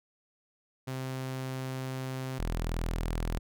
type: tone pair in turn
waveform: sawtooth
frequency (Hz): 130.81 / 41.2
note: C3 / E1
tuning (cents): 0 / 0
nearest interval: octave + minor sixth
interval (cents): 2000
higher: first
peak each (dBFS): -30 / -26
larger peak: second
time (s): 0.87-2.39 / 2.39-3.39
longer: first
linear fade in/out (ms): 10
effects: none